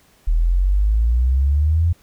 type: exponential sweep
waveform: sine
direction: up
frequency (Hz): 38.89 to 87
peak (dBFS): -13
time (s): 0.27-1.93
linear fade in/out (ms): 10
effects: pink hiss -55 dBFS RMS until 2.02 s